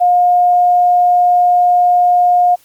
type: tone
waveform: sine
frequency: 713 Hz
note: F5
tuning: 36 cents sharp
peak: -7 dBFS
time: 0-2.56 s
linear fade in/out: 20 ms
effects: white hiss -50 dBFS RMS until 2.64 s + Opus 32 kbps